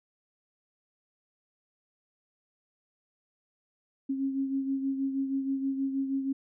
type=beating tone pair; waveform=sine; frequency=270 / 276.3 Hz; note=C#4 / C#4; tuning=-45 / -6 cents; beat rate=6.3 Hz; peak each=-28 / -37 dBFS; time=4.09-6.33 s; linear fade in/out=10 ms; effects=none

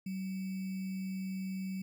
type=tone with sample-and-hold; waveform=sine; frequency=189.7 Hz; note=F#3; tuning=43 cents sharp; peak=-35 dBFS; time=0.06-1.82 s; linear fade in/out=5 ms; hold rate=2450 Hz; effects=none

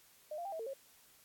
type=tone with pitch steps; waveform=sine; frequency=609 / 692 / 790 / 645 / 451 / 543 Hz; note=D#5 / F5 / G5 / E5 / A4 / C#5; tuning=-37 / -16 / +13 / -38 / +43 / -36 cents; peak=-39 dBFS; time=0.31-0.736 s; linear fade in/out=5 ms; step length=71 ms; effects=white hiss -64 dBFS RMS until 1.24 s + AAC 64 kbps

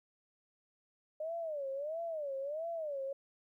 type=tone with vibrato; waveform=sine; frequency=603 Hz; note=D5; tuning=46 cents sharp; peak=-36 dBFS; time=1.2-3.13 s; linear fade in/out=5 ms; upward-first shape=sine; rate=1.5 Hz; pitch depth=200 cents each way; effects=13-bit

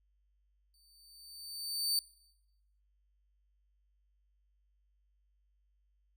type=tone with exponential growth; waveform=sawtooth; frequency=4575 Hz; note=D8; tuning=46 cents flat; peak=-25 dBFS; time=0.74-1.99 s; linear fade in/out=1 ms; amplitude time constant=270 ms; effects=noise-tail reverb RT60 0.9 s tail -21 dB re dry + added 50 Hz sine -70 dBFS peak until 6.16 s

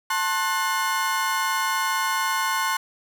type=chord; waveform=35% pulse; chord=F# diminished; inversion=first; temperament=just; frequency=888 / 1065.6 / 1480 Hz; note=A5 / C6 / F#6; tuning=+16 / +31 / 0 cents; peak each=-26 / -23 / -26 dBFS; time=0.1-2.77 s; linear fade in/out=5 ms; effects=none

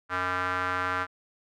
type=tone with band-pass filter; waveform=square; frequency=91.3 Hz; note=F#2; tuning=23 cents flat; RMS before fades=-29 dBFS; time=0.09-1.07 s; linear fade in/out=50 ms; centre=1400 Hz; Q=3.4; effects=none

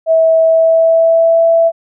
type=tone with pitch glide; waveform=sine; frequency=649 to 663.4 Hz; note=E5 to E5; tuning=-27 to +11 cents; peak=-6 dBFS; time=0.06-1.72 s; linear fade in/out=50 ms; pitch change=+38 cents; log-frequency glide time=0.41-1.45 s; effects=none

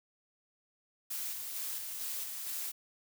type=noise with tremolo; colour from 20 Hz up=blue; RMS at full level=-38 dBFS; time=1.1-2.72 s; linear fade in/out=10 ms; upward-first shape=square; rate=2.2 Hz; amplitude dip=30%; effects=none

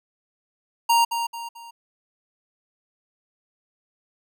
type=tone with echo; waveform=square; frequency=932.3 Hz; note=A#5; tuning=in tune; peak=-16 dBFS; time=0.89-1.05 s; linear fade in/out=10 ms; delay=220 ms; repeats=3; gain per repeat=-8 dB; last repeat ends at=1.71 s; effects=none

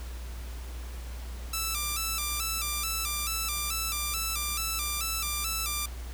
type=tone with vibrato; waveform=5% pulse; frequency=1251 Hz; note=D#6; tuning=9 cents sharp; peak=-18 dBFS; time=1.53-5.86 s; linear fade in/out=5 ms; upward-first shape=square; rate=2.3 Hz; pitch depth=94 cents each way; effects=added 60 Hz sine -36 dBFS peak until 6.13 s + pink hiss -48 dBFS RMS until 6.13 s

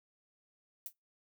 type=noise with exponential decay; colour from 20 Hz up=violet; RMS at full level=-37 dBFS; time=0.86-0.93 s; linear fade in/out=1 ms; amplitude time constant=15 ms; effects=noise-tail reverb RT60 0.2 s tail -26 dB re dry

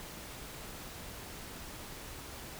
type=silence; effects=pink hiss -46 dBFS RMS until 2.59 s

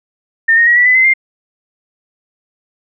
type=tone with pitch steps; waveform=sine; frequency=1815 / 1860.6 / 1907.4 / 1955.4 / 2005 / 2055 / 2107 Hz; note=A#6 / A#6 / A#6 / B6 / B6 / C7 / C7; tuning=-47 / -4 / +39 / -18 / +26 / -32 / +12 cents; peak=-6 dBFS; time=0.48-1.138 s; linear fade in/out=10 ms; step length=94 ms; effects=none

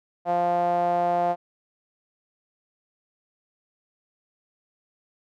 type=tone with band-pass filter; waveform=sawtooth; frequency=174.61 Hz; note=F3; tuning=in tune; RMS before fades=-23 dBFS; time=0.25-1.36 s; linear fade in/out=50 ms; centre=700 Hz; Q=5.4; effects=none

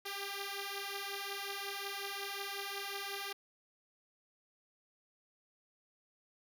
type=beating tone pair; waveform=5% pulse; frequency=395.4 / 400.9 Hz; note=G4 / G4; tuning=+15 / +39 cents; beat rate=5.5 Hz; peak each=-31 dBFS; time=0.05-3.33 s; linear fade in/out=10 ms; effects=none

